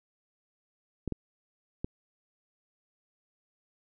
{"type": "clicks", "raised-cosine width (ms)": 3, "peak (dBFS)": -19, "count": 3, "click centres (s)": [1.077, 1.123, 1.845], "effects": []}